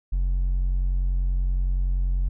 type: tone with hard clipping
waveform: triangle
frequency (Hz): 45.28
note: F#1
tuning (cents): -37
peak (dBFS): -19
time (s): 0.12-2.29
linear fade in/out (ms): 10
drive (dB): 1
effects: none